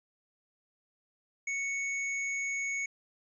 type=tone; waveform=square; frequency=2217 Hz; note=C#7; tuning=in tune; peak=-32 dBFS; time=1.47-2.86 s; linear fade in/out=5 ms; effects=resampled to 22050 Hz